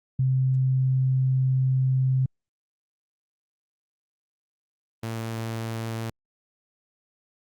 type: tone pair in turn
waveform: sine / sawtooth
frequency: 130.8 / 113.2 Hz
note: C3 / A2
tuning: 0 / +50 cents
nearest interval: minor third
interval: 250 cents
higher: first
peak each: -19 / -25 dBFS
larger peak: first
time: 0.19-2.26 / 5.03-6.1 s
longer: first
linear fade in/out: 5 ms
effects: Opus 48 kbps